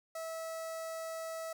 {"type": "tone with notch filter", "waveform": "sawtooth", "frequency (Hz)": 650, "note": "E5", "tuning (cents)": -24, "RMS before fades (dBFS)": -41, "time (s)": [0.15, 1.53], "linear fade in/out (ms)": 5, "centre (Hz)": 3000, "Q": 1, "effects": []}